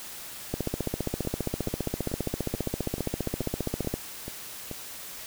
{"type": "two click trains", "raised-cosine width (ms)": 2, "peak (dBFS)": [-14, -22], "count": [52, 9], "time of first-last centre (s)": [[0.54, 3.94], [1.25, 4.713]], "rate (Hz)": [15, 2.31], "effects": ["white hiss -41 dBFS RMS until 5.26 s"]}